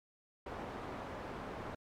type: low-pass noise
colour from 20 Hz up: white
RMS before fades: -44 dBFS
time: 0.46-1.75 s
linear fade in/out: 5 ms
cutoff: 910 Hz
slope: 12 dB/octave
effects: MP3 96 kbps